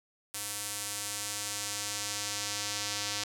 square tone with band-pass filter sweep, 103.1 Hz, G#2, 12 cents flat, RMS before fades -36 dBFS, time 0.34-3.24 s, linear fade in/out 5 ms, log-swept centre 9800 to 5400 Hz, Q 1.2, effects none

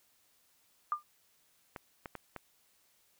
sine tone with exponential decay, 1200 Hz, D6, 37 cents sharp, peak -25 dBFS, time 0.92-1.03 s, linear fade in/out 1 ms, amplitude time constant 23 ms
clicks, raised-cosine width 0.5 ms, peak -26 dBFS, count 4, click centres 1.762 / 2.058 / 2.153 / 2.363 s
effects white hiss -70 dBFS RMS until 3.19 s

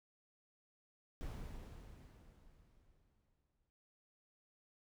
brown noise with exponential decay, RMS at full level -44 dBFS, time 1.21-3.7 s, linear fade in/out 0 ms, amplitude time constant 540 ms, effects none

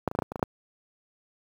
clicks, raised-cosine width 1 ms, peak -10 / -19 / -15 / -8 / -15 / -20 / -17 / -24 / -7 dBFS, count 9, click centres 0.077 / 0.114 / 0.151 / 0.189 / 0.222 / 0.319 / 0.358 / 0.394 / 0.428 s, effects high-pass 80 Hz 12 dB/octave + 8-bit

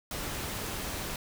pink noise, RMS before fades -36 dBFS, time 0.11-1.16 s, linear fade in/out 2 ms, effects none

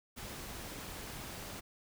pink noise, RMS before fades -45 dBFS, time 0.16-1.61 s, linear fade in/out 20 ms, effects none

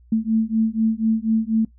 sine beating tone pair, 220 / 224.1 Hz, A3 / A3, 0 / +32 cents, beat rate 4.1 Hz, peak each -20 dBFS, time 0.12-1.65 s, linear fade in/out 5 ms, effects noise-tail reverb RT60 0.1 s tail -19 dB re dry + added 60 Hz sine -48 dBFS peak until 1.78 s

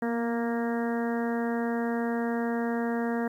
harmonic tone with a mistuned harmonic, 233.1 Hz, A#3, in tune, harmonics 1 / 2 / 3 / 4 / 5 / 6 / 7 / 8, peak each -28 / -32 / -36 / -40 / -44 / -44 / -41 / -42 dBFS, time 0.02-3.28 s, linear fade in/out 5 ms, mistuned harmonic 1, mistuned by +19 cents, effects 10-bit

